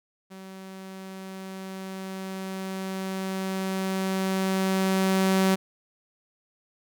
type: tone with level ramp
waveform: sawtooth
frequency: 190.4 Hz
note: F#3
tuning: 50 cents sharp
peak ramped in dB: -37 to -15 dBFS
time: 0.3-5.56 s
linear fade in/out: 20 ms
effects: none